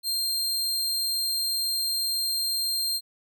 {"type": "tone", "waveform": "sawtooth", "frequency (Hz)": 4186, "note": "C8", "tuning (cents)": 0, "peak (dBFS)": -22, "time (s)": [0.03, 3.01], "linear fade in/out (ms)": 50, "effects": []}